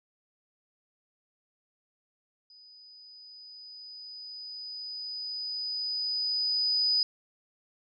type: tone with level ramp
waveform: sine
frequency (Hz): 4978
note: D#8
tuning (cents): 0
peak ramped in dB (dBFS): -52 to -22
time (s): 2.5-7.03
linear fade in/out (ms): 2
effects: none